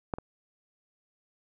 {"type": "clicks", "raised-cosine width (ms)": 1, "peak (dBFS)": [-15, -24], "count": 2, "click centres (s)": [0.138, 0.185], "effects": []}